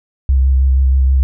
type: tone with vibrato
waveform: sine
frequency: 66.2 Hz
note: C2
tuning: 21 cents sharp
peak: -8 dBFS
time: 0.29-1.23 s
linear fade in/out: 0 ms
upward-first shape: square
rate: 6.3 Hz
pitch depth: 19 cents each way
effects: none